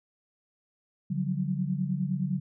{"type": "tone cluster", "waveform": "sine", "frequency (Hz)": [143.8, 180.2, 189.9], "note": ["D3", "F#3", "F#3"], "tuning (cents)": [-36, -45, 45], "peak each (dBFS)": -31, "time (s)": [1.1, 2.4], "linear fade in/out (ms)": 10, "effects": []}